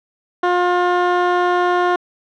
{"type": "tone", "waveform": "15% pulse", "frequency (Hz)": 356, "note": "F4", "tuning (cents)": 33, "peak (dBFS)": -7, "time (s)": [0.43, 1.96], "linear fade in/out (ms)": 5, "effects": ["low-pass 2000 Hz 12 dB/octave"]}